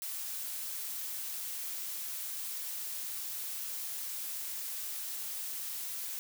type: noise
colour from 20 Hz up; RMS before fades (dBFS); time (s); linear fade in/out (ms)
blue; -39; 0.02-6.19; 0
effects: none